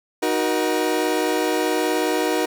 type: chord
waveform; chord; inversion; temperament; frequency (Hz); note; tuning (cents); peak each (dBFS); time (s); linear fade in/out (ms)
30% pulse; D# minor; none; equal with one note detuned; 311.1 / 370 / 474.9; D#4 / F#4 / A#4; 0 / 0 / +32; -21; 0.22-2.46; 10
effects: none